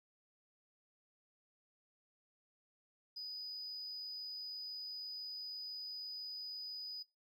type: tone with amplitude modulation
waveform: triangle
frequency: 4972 Hz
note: D#8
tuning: 2 cents flat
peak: -39 dBFS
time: 3.16-7.03 s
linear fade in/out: 10 ms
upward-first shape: sine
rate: 106 Hz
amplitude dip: 25%
effects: noise-tail reverb RT60 0.2 s tail -22 dB re dry + tanh soft clip ceiling -40 dBFS